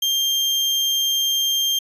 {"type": "tone", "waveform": "35% pulse", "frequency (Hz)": 3185, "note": "G7", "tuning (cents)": 27, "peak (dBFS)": -16, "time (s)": [0.02, 1.79], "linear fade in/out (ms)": 5, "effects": ["resampled to 32000 Hz"]}